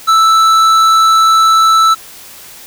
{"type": "tone with tanh clipping", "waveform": "sine", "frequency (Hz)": 1318.5, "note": "E6", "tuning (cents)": 0, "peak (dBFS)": -7, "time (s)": [0.07, 1.95], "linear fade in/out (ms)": 20, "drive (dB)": 12, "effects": ["white hiss -34 dBFS RMS until 2.66 s"]}